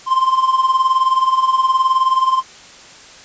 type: tone with tremolo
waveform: triangle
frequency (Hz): 1046.5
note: C6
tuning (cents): 0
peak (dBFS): -7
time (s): 0.06-2.43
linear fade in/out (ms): 50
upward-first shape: sine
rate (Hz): 19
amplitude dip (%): 70
effects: white hiss -40 dBFS RMS until 3.24 s + resampled to 16000 Hz